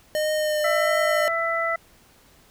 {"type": "tone with vibrato", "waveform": "square", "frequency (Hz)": 610, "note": "D#5", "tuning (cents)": -34, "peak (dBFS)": -22, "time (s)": [0.15, 1.28], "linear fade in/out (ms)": 0, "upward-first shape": "triangle", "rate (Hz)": 1.5, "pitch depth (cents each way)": 20}
{"type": "harmonic tone", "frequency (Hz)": 665, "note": "E5", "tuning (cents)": 15, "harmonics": [1, 2, 3], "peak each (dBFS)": [-26, -26, -26], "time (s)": [0.64, 1.76], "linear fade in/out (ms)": 5}
{"effects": ["pink hiss -55 dBFS RMS until 2.5 s"]}